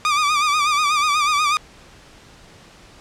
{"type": "tone with vibrato", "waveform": "sawtooth", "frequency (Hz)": 1195, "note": "D6", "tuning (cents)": 30, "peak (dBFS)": -12, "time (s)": [0.05, 1.57], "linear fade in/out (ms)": 0, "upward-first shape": "sine", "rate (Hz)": 8.2, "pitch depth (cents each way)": 74, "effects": ["pink hiss -46 dBFS RMS until 3 s", "low-pass 7000 Hz 12 dB/octave"]}